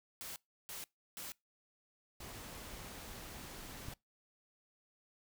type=noise bursts; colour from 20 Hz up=white; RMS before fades=-46 dBFS; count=3; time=0.21-1.32 s; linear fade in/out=0 ms; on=150 ms; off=330 ms
type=noise; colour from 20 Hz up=pink; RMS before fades=-49 dBFS; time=2.2-3.94 s; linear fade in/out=5 ms
type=click; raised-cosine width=5 ms; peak=-31 dBFS; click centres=3.885 s
effects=noise-tail reverb RT60 0.2 s tail -24 dB re dry